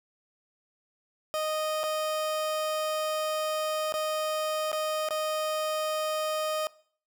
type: tone with dropouts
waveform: 30% pulse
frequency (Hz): 620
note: D#5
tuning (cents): -6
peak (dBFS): -25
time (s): 1.34-6.67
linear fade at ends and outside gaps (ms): 0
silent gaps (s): 1.833-1.838 / 3.923-3.94 / 4.717-4.729 / 5.087-5.107
effects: noise-tail reverb RT60 0.5 s tail -21 dB re dry